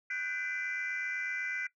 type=chord; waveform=sine; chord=G major seventh; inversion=third; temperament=equal with one note detuned; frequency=1480 / 1568 / 2017 / 2349 Hz; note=F#6 / G6 / B6 / D7; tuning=0 / 0 / +36 / 0 cents; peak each=-39 / -40 / -35 / -40 dBFS; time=0.1-1.67 s; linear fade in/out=5 ms; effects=noise-tail reverb RT60 0.1 s tail -18 dB re dry + tanh soft clip ceiling -27 dBFS